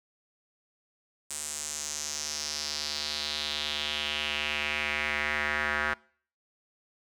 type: tone with band-pass filter sweep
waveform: square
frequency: 74.7 Hz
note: D2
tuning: 30 cents sharp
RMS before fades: -32 dBFS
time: 1.3-5.94 s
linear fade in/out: 5 ms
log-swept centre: 8300 to 1600 Hz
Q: 3.3
effects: noise-tail reverb RT60 0.5 s tail -24 dB re dry